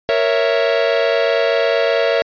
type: chord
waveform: 45% pulse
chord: A# diminished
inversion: none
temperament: equal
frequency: 466.2 / 554.4 / 659.3 Hz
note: A#4 / C#5 / E5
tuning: 0 / 0 / 0 cents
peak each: -18 dBFS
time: 0.09-2.22 s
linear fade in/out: 0 ms
effects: resampled to 11025 Hz